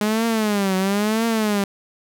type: tone with vibrato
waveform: sawtooth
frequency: 207.7 Hz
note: G#3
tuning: in tune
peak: -14 dBFS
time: 0.01-1.64 s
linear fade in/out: 2 ms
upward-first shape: triangle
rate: 1 Hz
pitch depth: 190 cents each way
effects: none